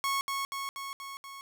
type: tone with echo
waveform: sawtooth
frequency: 1100 Hz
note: C#6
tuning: 14 cents flat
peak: -24 dBFS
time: 0.04-0.21 s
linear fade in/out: 0 ms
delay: 240 ms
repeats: 5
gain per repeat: -3 dB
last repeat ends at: 1.41 s
effects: none